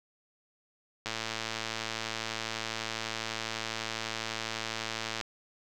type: click train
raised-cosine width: 0.2 ms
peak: -16 dBFS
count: 466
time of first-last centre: 1.06-5.212 s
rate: 112 Hz
effects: none